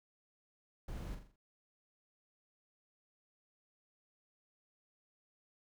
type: noise with echo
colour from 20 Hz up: brown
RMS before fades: -44 dBFS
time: 0.88-1.15 s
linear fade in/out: 5 ms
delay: 42 ms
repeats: 5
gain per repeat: -6 dB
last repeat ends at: 1.36 s
effects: none